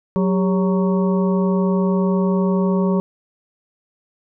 harmonic tone with a mistuned harmonic, 185.8 Hz, F#3, 7 cents sharp, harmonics 1 / 2 / 3 / 5 / 6, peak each -16 / -22 / -26 / -30 / -32 dBFS, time 0.16-3 s, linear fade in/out 0 ms, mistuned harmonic 2, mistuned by +120 cents, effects none

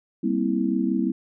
sine chord, C dominant seventh, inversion second, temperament just, 196.22 / 235.5 / 261.6 / 327 Hz, G3 / Bb3 / C4 / E4, +2 / +18 / 0 / -14 cents, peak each -26 dBFS, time 0.23-1.12 s, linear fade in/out 10 ms, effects none

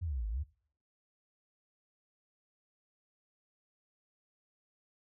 sine exponential two-way sweep, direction down then up, 93.3 to 49.9 to 82.3 Hz, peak -33 dBFS, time 0.01-0.44 s, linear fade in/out 20 ms, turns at 0.28 s, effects noise-tail reverb RT60 0.5 s tail -20 dB re dry

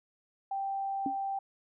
sine tone, 784 Hz, G5, in tune, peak -31 dBFS, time 0.51-1.39 s, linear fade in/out 5 ms
sine tone with exponential decay, 277.2 Hz, C#4, in tune, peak -27 dBFS, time 1.06-1.17 s, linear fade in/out 2 ms, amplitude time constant 23 ms
effects none

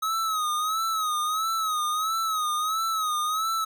square tone with vibrato, 1271 Hz, D#6, 36 cents sharp, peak -25 dBFS, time 0.02-3.65 s, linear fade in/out 10 ms, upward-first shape sine, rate 1.5 Hz, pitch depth 79 cents each way, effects none

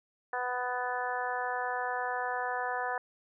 harmonic tone, 248.6 Hz, B3, 12 cents sharp, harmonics 2 / 3 / 4 / 5 / 6 / 7, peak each -39 / -35 / -37 / -42 / -39 / -38 dBFS, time 0.33-2.98 s, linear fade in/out 2 ms, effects none

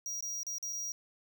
square tone with dropouts, 5740 Hz, F8, 47 cents sharp, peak -36 dBFS, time 0.06-0.92 s, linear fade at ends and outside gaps 1 ms, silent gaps 0.207-0.225 / 0.432-0.467 / 0.583-0.627 / 0.726-0.73 s, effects none

